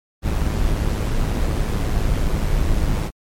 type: noise with amplitude modulation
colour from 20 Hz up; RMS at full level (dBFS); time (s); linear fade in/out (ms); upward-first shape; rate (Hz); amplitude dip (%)
brown; -17; 0.22-3.11; 50; sine; 107; 45
effects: MP3 64 kbps